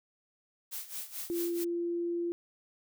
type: noise with tremolo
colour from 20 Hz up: blue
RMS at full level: -38 dBFS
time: 0.71-1.65 s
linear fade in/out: 20 ms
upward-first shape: sine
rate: 4.6 Hz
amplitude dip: 80%
type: tone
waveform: sine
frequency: 343.8 Hz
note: F4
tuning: 27 cents flat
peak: -30 dBFS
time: 1.3-2.32 s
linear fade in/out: 0 ms
effects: none

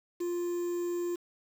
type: tone with quantisation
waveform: triangle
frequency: 349.2 Hz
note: F4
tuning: in tune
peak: -28 dBFS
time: 0.2-1.16 s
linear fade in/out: 10 ms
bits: 8
effects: none

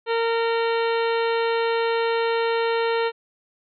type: harmonic tone with a mistuned harmonic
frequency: 460 Hz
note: A#4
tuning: 23 cents flat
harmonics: 1 / 2 / 3 / 4 / 5 / 6 / 7 / 8 / 9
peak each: -21 / -27 / -31 / -33 / -35 / -37 / -38 / -39 / -40 dBFS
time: 0.06-3.12 s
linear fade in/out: 50 ms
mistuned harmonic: 7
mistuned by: -73 cents
effects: none

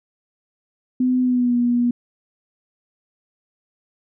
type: tone with pitch glide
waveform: sine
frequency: 253.2 to 241.5 Hz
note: B3 to B3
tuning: +43 to -39 cents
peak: -15 dBFS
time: 1-1.91 s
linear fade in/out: 5 ms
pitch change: -82 cents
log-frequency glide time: 1.21-1.56 s
effects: none

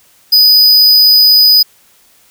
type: tone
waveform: square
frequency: 4978 Hz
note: D#8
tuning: in tune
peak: -4 dBFS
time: 0.32-1.63 s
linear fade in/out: 10 ms
effects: white hiss -48 dBFS RMS until 2.3 s

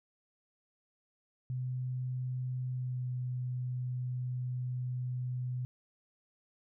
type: tone with pitch glide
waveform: sine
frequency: 127.1 to 125.5 Hz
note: C3 to B2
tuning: -50 to +28 cents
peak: -33 dBFS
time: 1.5-5.65 s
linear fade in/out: 0 ms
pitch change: -22 cents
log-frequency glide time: 2.7-3.08 s
effects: none

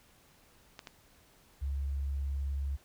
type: clicks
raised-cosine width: 0.2 ms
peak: -26 dBFS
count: 2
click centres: 0.792 / 0.872 s
type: tone with vibrato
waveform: sine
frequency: 69.3 Hz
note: C#2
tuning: in tune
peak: -31 dBFS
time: 1.61-2.77 s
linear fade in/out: 20 ms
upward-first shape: square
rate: 19 Hz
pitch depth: 15 cents each way
effects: pink hiss -63 dBFS RMS until 2.84 s

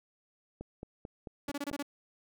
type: click train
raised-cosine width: 2 ms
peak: -28 dBFS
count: 6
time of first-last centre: 0.61-1.714 s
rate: 4.53 Hz
type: tone bursts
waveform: sawtooth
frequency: 285.7 Hz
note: D4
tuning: 48 cents flat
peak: -30 dBFS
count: 6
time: 1.48-1.827 s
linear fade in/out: 5 ms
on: 37 ms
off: 25 ms
effects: none

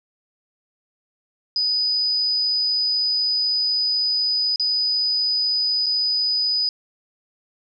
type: tone with dropouts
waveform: sine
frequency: 4978 Hz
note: D#8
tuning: in tune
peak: -18 dBFS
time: 1.56-6.69 s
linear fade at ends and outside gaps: 1 ms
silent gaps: 4.559-4.597 / 5.86-5.865 s
effects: none

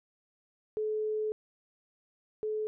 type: tone pair in turn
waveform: sine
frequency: 430 / 430 Hz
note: A4 / A4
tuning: -40 / -40 cents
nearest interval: unison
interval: 0 cents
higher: neither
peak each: -29 / -30 dBFS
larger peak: first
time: 0.77-1.32 / 2.43-2.67 s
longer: first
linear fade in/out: 0 ms
effects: none

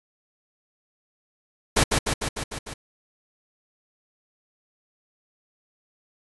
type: noise with echo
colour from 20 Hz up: pink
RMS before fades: -18 dBFS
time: 1.76-1.84 s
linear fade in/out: 10 ms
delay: 150 ms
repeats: 6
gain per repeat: -3 dB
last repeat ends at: 2.74 s
effects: resampled to 24000 Hz

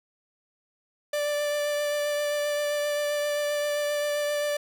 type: tone with vibrato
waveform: 45% pulse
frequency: 587.3 Hz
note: D5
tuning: in tune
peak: -25 dBFS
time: 1.13-4.57 s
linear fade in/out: 5 ms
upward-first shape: triangle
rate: 7.6 Hz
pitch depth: 14 cents each way
effects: none

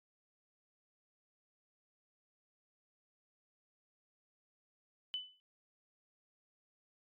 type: tone with exponential decay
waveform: sine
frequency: 3004 Hz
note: F#7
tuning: 26 cents sharp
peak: -33 dBFS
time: 5.14-5.4 s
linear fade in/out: 0 ms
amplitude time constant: 55 ms
effects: MP3 96 kbps

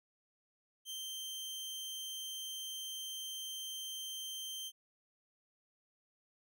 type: tone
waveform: sawtooth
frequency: 3136 Hz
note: G7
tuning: in tune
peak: -38 dBFS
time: 0.85-4.72 s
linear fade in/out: 50 ms
effects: none

